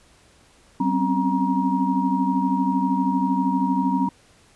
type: tone cluster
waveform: sine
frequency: 191.3 / 258.5 / 271.2 / 947 Hz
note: G3 / C4 / C#4 / A#5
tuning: -42 / -21 / -38 / +27 cents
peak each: -24 dBFS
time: 0.8-4.09 s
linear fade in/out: 5 ms
effects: pink hiss -55 dBFS RMS until 4.55 s + resampled to 24000 Hz